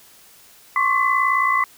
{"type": "tone cluster", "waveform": "sine", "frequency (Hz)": [1073, 1132, 2013], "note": ["C6", "C#6", "B6"], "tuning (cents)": [43, 36, 33], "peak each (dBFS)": -20, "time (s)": [0.76, 1.64], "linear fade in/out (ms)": 2, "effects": ["white hiss -49 dBFS RMS until 1.77 s"]}